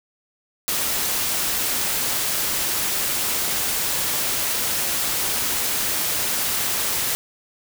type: noise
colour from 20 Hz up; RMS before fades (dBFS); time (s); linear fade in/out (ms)
white; -23; 0.68-7.15; 0
effects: none